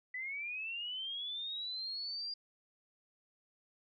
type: linear sweep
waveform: sine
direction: up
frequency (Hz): 1975.5 to 4820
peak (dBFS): -38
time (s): 0.14-2.34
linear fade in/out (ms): 5
effects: none